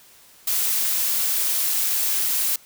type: noise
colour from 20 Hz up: blue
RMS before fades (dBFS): -22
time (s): 0.47-2.56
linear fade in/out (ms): 5
effects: white hiss -51 dBFS RMS until 2.65 s